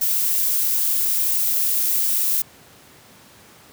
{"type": "noise", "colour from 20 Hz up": "violet", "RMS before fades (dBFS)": -20, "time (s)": [0.01, 2.42], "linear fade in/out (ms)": 5, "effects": ["pink hiss -48 dBFS RMS until 3.72 s", "high-pass 100 Hz 12 dB/octave"]}